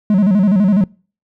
triangle tone with vibrato, 196.9 Hz, G3, 8 cents sharp, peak -7 dBFS, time 0.1-0.84 s, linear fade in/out 2 ms, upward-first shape square, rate 12 Hz, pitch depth 120 cents each way, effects noise-tail reverb RT60 0.4 s tail -26 dB re dry

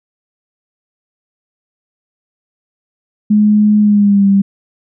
sine tone with pitch glide, 210.3 to 197.35 Hz, G#3 to G3, +22 to +12 cents, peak -6 dBFS, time 3.3-4.42 s, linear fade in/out 10 ms, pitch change -110 cents, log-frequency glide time 3.8-4.27 s, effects none

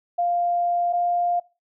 sine tone pair in turn, 698.5 / 701.5 Hz, F5 / F5, 0 / +8 cents, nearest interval unison, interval 8 cents, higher second, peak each -19 dBFS, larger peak neither, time 0.18-0.93 / 0.93-1.4 s, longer first, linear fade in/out 10 ms, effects noise-tail reverb RT60 0.3 s tail -22 dB re dry

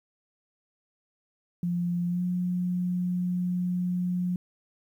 sine tone with pitch glide, 174.61 to 179.31 Hz, F3 to F3, 0 to +46 cents, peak -25 dBFS, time 1.63-4.36 s, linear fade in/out 2 ms, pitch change +46 cents, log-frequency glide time 2.08-2.22 s, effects 10-bit

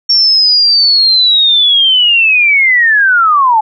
sine linear sweep, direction down, 5500 to 840 Hz, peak -5 dBFS, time 0.09-3.61 s, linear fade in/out 10 ms, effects none

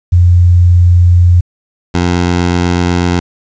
sine / 15% pulse tone pair in turn, 88.1 / 88.1 Hz, F2 / F2, +16 / +16 cents, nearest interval unison, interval 0 cents, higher neither, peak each -3 dBFS, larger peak neither, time 0.12-1.41 / 1.94-3.2 s, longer first, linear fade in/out 10 ms, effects resampled to 16000 Hz + 7-bit

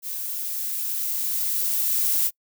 violet noise with level ramp, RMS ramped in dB -31 to -21 dBFS, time 0.02-2.31 s, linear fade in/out 50 ms, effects noise-tail reverb RT60 0.1 s tail -26 dB re dry

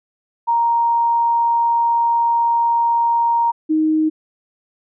sine tone pair in turn, 934 / 312.5 Hz, A#5 / D#4, +3 / +8 cents, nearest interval octave + perfect fifth, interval 1895 cents, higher first, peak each -13 dBFS, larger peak neither, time 0.47-3.52 / 3.69-4.1 s, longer first, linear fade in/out 20 ms, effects none

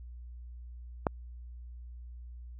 click, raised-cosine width 1 ms, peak -12 dBFS, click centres 1.068 s, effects added 60 Hz sine -43 dBFS peak until 2.59 s

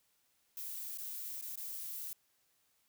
violet noise with dropouts, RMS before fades -43 dBFS, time 0.57-2.13 s, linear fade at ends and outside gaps 1 ms, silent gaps 0.975-0.984 / 1.412-1.424 / 1.557-1.575 s, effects white hiss -75 dBFS RMS until 2.88 s

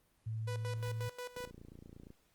sine tone with pitch glide, 110.7 to 111.99 Hz, A2 to A2, +11 to +31 cents, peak -36 dBFS, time 0.26-1.09 s, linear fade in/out 10 ms, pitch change +20 cents, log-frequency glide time 0.6-0.9 s
sawtooth tone with tremolo, 493.9 Hz, B4, in tune, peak -37 dBFS, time 0.47-1.51 s, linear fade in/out 10 ms, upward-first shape square, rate 5.6 Hz, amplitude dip 80%
click train, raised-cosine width 3 ms, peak -39 dBFS, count 22, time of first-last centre 1.37-2.104 s, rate 28.6 Hz
effects pink hiss -73 dBFS RMS until 2.34 s + Opus 32 kbps

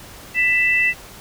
sine tone pair together, 1987 / 2652 Hz, B6 / E7, +10 / +10 cents, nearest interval perfect fourth, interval 500 cents, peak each -17 dBFS, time 0.34-0.94 s, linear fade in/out 50 ms, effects pink hiss -40 dBFS RMS until 1.2 s

